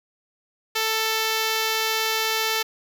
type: tone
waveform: 5% pulse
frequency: 442 Hz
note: A4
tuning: 8 cents sharp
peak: -10 dBFS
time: 0.75-2.63 s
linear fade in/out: 10 ms
effects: none